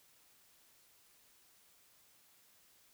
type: silence
effects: white hiss -67 dBFS RMS until 2.93 s